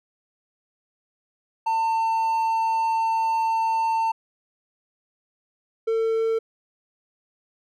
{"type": "tone pair in turn", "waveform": "triangle", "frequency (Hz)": [899, 449.5], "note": ["A5", "A4"], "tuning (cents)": [37, 37], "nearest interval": "octave", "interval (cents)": 1200, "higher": "first", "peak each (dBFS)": -18, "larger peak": "neither", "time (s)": [[1.66, 4.12], [5.87, 6.39]], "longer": "first", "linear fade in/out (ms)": 10, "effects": []}